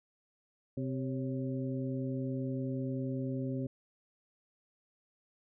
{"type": "harmonic tone with a mistuned harmonic", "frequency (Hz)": 130.4, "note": "C3", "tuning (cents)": -5, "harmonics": [1, 2, 3, 4], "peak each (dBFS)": [-36, -36, -43, -44], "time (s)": [0.77, 3.67], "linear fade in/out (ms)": 5, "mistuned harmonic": 4, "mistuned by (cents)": 86, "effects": []}